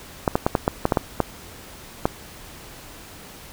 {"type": "clicks", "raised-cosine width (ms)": 1, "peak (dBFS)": -3, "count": 10, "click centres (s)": [0.278, 0.355, 0.465, 0.552, 0.679, 0.854, 0.922, 0.972, 1.203, 2.055], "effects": ["pink hiss -42 dBFS RMS until 3.52 s"]}